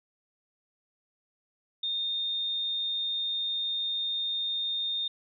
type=tone; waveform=sine; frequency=3653 Hz; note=A#7; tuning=36 cents flat; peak=-28 dBFS; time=1.83-5.08 s; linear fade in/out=5 ms; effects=none